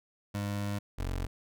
25% pulse tone pair in turn, 101.8 / 45.52 Hz, G#2 / F#1, -34 / -28 cents, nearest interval octave + major second, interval 1394 cents, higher first, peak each -28 dBFS, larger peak neither, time 0.34-0.79 / 0.98-1.27 s, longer first, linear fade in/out 10 ms, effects none

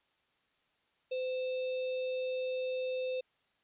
sine tone with sample-and-hold, 512 Hz, C5, 38 cents flat, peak -32 dBFS, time 1.11-3.21 s, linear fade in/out 10 ms, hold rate 3150 Hz, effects white hiss -74 dBFS RMS until 3.63 s + resampled to 8000 Hz

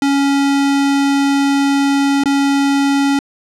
square tone with dropouts, 278.8 Hz, C#4, 10 cents sharp, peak -12 dBFS, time 0.02-3.19 s, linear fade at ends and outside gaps 2 ms, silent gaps 2.237-2.257 s, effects low-pass 8000 Hz 12 dB/octave

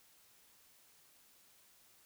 silence, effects white hiss -66 dBFS RMS until 2.05 s

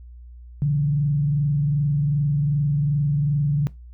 sine tone with frequency modulation, 145.2 Hz, D3, 19 cents flat, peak -17 dBFS, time 0.62-3.67 s, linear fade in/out 0 ms, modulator 22.6 Hz, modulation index 0.39, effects noise-tail reverb RT60 0.2 s tail -20 dB re dry + added 60 Hz sine -39 dBFS peak until 3.93 s

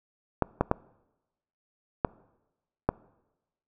clicks, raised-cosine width 1 ms, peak -8 dBFS, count 5, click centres 0.423 / 0.61 / 0.714 / 2.048 / 2.89 s, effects noise-tail reverb RT60 1.0 s tail -23 dB re dry

